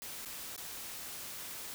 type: noise with dropouts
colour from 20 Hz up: white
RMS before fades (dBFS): -44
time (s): 0.02-1.74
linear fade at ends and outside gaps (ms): 0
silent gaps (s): 0.25-0.258 / 0.563-0.578
effects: none